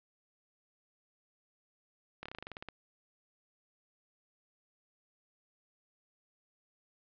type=slowing click train; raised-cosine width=0.3 ms; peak=-26 dBFS; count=12; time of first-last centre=2.23-2.687 s; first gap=26 ms; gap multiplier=1.09; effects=low-pass 4000 Hz 12 dB/octave